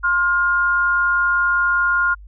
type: tone pair together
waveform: sine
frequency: 1060 / 1414.9 Hz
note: C6 / F6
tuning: +22 / +22 cents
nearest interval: perfect fourth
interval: 500 cents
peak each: -22 / -15 dBFS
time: 0.03-2.15 s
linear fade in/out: 20 ms
effects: added 50 Hz sine -37 dBFS peak until 2.27 s